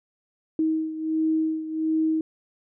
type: beating tone pair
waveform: sine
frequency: 316.6 / 318 Hz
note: D#4 / D#4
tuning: +30 / +38 cents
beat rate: 1.4 Hz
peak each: -23 / -28 dBFS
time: 0.59-2.21 s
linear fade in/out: 2 ms
effects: none